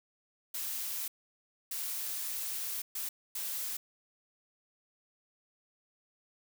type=noise bursts at uneven times; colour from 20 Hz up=blue; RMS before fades=-37 dBFS; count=4; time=0.54-1.08 / 1.71-2.82 / 2.95-3.09 / 3.35-3.77 s; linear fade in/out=5 ms; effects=none